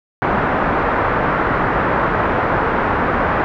white low-pass noise, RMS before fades -17 dBFS, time 0.22-3.44 s, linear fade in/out 0 ms, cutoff 1500 Hz, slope 24 dB/octave, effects none

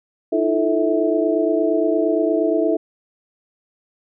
sine tone cluster, 312 / 340.6 / 439.6 / 650 Hz, D#4 / F4 / A4 / E5, +5 / -43 / -2 / -24 cents, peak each -21 dBFS, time 0.32-2.77 s, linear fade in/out 10 ms, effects none

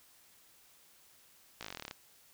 slowing click train, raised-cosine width 0.2 ms, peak -24 dBFS, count 14, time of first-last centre 1.61-1.911 s, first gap 17 ms, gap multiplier 1.05, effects white hiss -63 dBFS RMS until 2.33 s

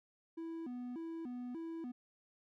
triangle tone with vibrato, 284.8 Hz, C#4, 47 cents sharp, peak -39 dBFS, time 0.37-1.92 s, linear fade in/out 10 ms, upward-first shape square, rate 1.7 Hz, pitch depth 250 cents each way, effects none

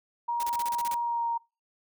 sine tone with pitch glide, 946 to 933 Hz, A#5 to A#5, +25 to +1 cents, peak -26 dBFS, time 0.28-1.38 s, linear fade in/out 10 ms, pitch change -24 cents, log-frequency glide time 1.02-1.26 s
white noise bursts, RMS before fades -38 dBFS, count 9, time 0.4-0.942 s, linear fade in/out 0 ms, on 30 ms, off 34 ms
effects noise-tail reverb RT60 0.3 s tail -26 dB re dry

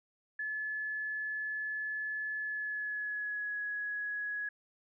sine tone with pitch glide, 1720 to 1676.8 Hz, A6 to G#6, -40 to +16 cents, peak -34 dBFS, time 0.39-4.49 s, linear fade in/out 5 ms, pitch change -44 cents, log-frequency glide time 2.37-3.58 s, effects none

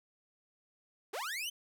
sawtooth linear sweep, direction up, 331.6 to 3135 Hz, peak -33 dBFS, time 1.13-1.5 s, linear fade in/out 10 ms, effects none

